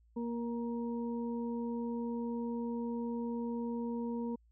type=harmonic tone; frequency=235.2 Hz; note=A#3; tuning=16 cents sharp; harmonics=1 / 2 / 4; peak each=-35 / -41 / -47 dBFS; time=0.16-4.36 s; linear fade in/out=10 ms; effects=added 57 Hz sine -63 dBFS peak until 4.51 s